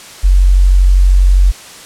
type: tone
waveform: sine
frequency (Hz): 46.25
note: F#1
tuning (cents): 0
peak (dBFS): -4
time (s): 0.23-1.52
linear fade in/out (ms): 20
effects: white hiss -33 dBFS RMS until 1.85 s + low-pass 9000 Hz 12 dB/octave